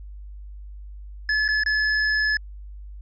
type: tone with dropouts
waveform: square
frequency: 1718 Hz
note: A6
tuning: 42 cents flat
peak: -20 dBFS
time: 1.29-2.37 s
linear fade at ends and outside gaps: 2 ms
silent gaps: 1.48-1.487 / 1.636-1.661 s
effects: added 50 Hz sine -36 dBFS peak until 3.01 s + resampled to 16000 Hz